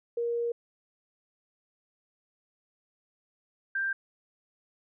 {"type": "tone pair in turn", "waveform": "sine", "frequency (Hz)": [471, 1579.9], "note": ["A#4", "G6"], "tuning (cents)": [18, 13], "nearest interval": "octave + major sixth", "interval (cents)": 2095, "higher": "second", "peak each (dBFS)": -27, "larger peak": "neither", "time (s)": [[0.17, 0.52], [3.75, 3.93]], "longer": "first", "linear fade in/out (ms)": 5, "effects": []}